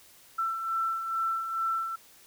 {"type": "beating tone pair", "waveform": "sine", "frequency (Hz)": [1336, 1338.3], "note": ["E6", "E6"], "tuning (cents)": [23, 26], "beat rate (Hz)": 2.3, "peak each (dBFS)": [-37, -28], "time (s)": [0.38, 1.96], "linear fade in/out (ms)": 10, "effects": ["white hiss -56 dBFS RMS until 2.26 s"]}